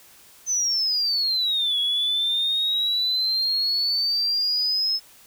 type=exponential two-way sweep; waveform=sine; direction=down then up; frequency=6180 to 3344 to 5220 Hz; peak=-19 dBFS; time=0.46-5 s; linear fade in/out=50 ms; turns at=1.79 s; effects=tanh soft clip ceiling -16 dBFS + white hiss -51 dBFS RMS until 5.26 s